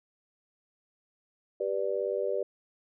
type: chord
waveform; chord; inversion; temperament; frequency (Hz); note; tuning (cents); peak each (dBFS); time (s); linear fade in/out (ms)
sine; G major; none; just; 392 / 490 / 588; G4 / B4 / D5; 0 / -14 / +2; -32; 1.6-2.43; 5
effects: none